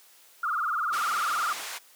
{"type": "tone with vibrato", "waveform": "sine", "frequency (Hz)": 1300, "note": "E6", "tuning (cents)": -24, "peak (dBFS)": -25, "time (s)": [0.43, 1.53], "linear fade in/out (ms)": 5, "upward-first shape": "triangle", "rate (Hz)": 20, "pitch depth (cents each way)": 210}
{"type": "noise with tremolo", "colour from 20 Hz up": "brown", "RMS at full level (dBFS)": -38, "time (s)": [0.88, 1.67], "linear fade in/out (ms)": 50, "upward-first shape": "triangle", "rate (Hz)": 4.6, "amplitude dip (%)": 50}
{"type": "band-pass noise", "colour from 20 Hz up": "pink", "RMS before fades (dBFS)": -37, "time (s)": [0.92, 1.79], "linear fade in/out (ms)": 20, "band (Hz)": [970, 12000], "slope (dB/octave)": 12}
{"effects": ["white hiss -56 dBFS RMS until 1.95 s", "high-pass 400 Hz 12 dB/octave"]}